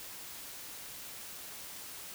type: silence
effects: white hiss -46 dBFS RMS until 2.14 s